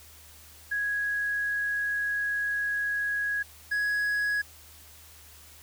sine / triangle tone pair in turn, 1661.2 / 1669.8 Hz, G#6 / G#6, 0 / +9 cents, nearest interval unison, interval 9 cents, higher second, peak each -26 / -23 dBFS, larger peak second, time 0.71-3.43 / 3.71-4.42 s, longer first, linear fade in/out 10 ms, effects added 77 Hz sine -55 dBFS peak until 5.62 s + white hiss -52 dBFS RMS until 5.62 s

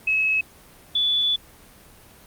sine tone pair in turn, 2575 / 3455 Hz, E7 / A7, -41 / -32 cents, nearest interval perfect fourth, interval 509 cents, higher second, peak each -18 dBFS, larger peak neither, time 0.07-0.41 / 0.95-1.36 s, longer second, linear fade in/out 5 ms, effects pink hiss -49 dBFS RMS until 2.26 s + Opus 32 kbps

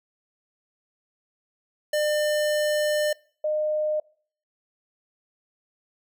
square / sine tone pair in turn, 600 / 610.8 Hz, D5 / D#5, +37 / -32 cents, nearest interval unison, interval 31 cents, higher second, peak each -22 dBFS, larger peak neither, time 1.93-3.13 / 3.44-4 s, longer first, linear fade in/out 5 ms, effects noise-tail reverb RT60 0.5 s tail -24 dB re dry

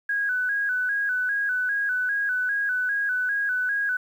sine tone with vibrato, 1568 Hz, G6, in tune, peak -22 dBFS, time 0.09-3.97 s, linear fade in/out 5 ms, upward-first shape square, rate 2.5 Hz, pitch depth 81 cents each way, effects 9-bit

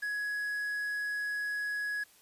triangle tone with quantisation, 1675 Hz, G#6, 14 cents sharp, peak -30 dBFS, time 0.02-2.04 s, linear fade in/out 10 ms, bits 9, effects white hiss -61 dBFS RMS until 2.21 s + resampled to 32000 Hz

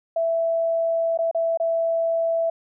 sine tone with dropouts, 662 Hz, E5, 7 cents sharp, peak -19 dBFS, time 0.16-2.5 s, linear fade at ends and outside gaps 5 ms, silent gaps 1.175-1.188 / 1.313-1.347 / 1.574-1.599 s, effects none

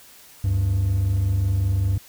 triangle tone pair together, 72.4 / 97.68 Hz, D2 / G2, -24 / -6 cents, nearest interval perfect fourth, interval 518 cents, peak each -23 / -16 dBFS, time 0.44-1.98 s, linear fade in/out 5 ms, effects tanh soft clip ceiling -12 dBFS + white hiss -48 dBFS RMS until 2.08 s

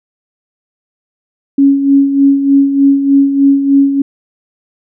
sine tone with tremolo, 277.2 Hz, C#4, in tune, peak -3 dBFS, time 1.58-4.02 s, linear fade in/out 5 ms, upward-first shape sine, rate 3.3 Hz, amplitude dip 60%, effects none

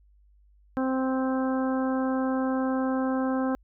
harmonic tone, 261.6 Hz, C4, in tune, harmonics 1 / 2 / 3 / 4 / 5 / 6, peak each -25 / -31 / -35 / -37 / -39 / -41 dBFS, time 0.77-3.55 s, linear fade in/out 0 ms, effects added 50 Hz sine -56 dBFS peak until 3.63 s

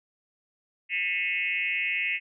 sine tone with frequency modulation, 2349 Hz, D7, in tune, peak -25 dBFS, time 0.89-2.2 s, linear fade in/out 50 ms, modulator 178 Hz, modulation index 2.1, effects none

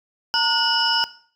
sine tone cluster, 917 / 1447 / 2940 / 4980 / 5290 Hz, A#5 / F#6 / F#7 / D#8 / E8, -29 / -39 / -12 / +1 / +5 cents, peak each -23 dBFS, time 0.34-1.04 s, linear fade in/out 0 ms, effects noise-tail reverb RT60 0.5 s tail -18 dB re dry + tanh soft clip ceiling -7 dBFS

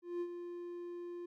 triangle tone with ADSR envelope, 349.2 Hz, F4, in tune, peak -32 dBFS, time 0.02-1.26 s, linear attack 190 ms, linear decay 60 ms, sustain -8 dB, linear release 7 ms, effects none

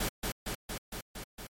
pink noise with echo, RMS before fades -32 dBFS, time 0-0.09 s, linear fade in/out 5 ms, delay 230 ms, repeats 6, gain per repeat -2 dB, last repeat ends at 1.47 s, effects MP3 64 kbps

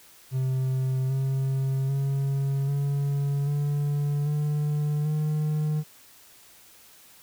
triangle tone with pitch steps, 130.81 / 134.18 / 137.63 / 141.17 / 144.81 / 148.54 / 152.36 Hz, C3 / C3 / C#3 / C#3 / D3 / D3 / D#3, 0 / +44 / -12 / +32 / -24 / +20 / -36 cents, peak -21 dBFS, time 0.31-5.84 s, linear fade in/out 50 ms, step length 790 ms, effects white hiss -53 dBFS RMS until 7.22 s

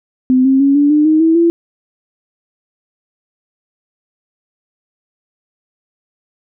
sine tone with pitch steps, 256.5 / 266.8 / 277.5 / 288.6 / 300.1 / 312.2 / 324.7 / 337.7 Hz, C4 / C4 / C#4 / D4 / D4 / D#4 / E4 / E4, -34 / +34 / +2 / -30 / +38 / +6 / -26 / +42 cents, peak -7 dBFS, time 0.3-1.5 s, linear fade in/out 0 ms, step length 150 ms, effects none

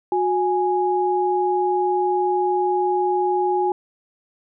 sine tone pair together, 364.3 / 830.6 Hz, F#4 / G#5, -27 / 0 cents, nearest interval octave + major second, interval 1427 cents, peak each -20 dBFS, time 0.12-3.72 s, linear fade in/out 2 ms, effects none

